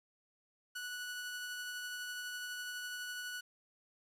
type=tone with tremolo; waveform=sawtooth; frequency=1475 Hz; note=F#6; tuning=6 cents flat; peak=-36 dBFS; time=0.75-3.41 s; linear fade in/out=10 ms; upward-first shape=triangle; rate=12 Hz; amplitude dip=25%; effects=resampled to 32000 Hz + 11-bit